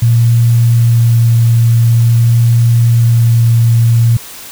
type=tone with vibrato; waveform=sine; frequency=116.7 Hz; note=A#2; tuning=2 cents sharp; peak=-5 dBFS; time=0.02-4.17 s; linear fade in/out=5 ms; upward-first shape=sine; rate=0.48 Hz; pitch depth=10 cents each way; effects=white hiss -30 dBFS RMS until 4.51 s